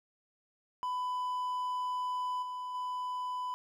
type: tone with level steps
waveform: triangle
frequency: 999 Hz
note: B5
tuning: 20 cents sharp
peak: -30 / -35 / -32 dBFS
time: 0.83-3.54 s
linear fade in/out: 0 ms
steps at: 2.42 / 2.74 s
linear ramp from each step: 10 ms
effects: none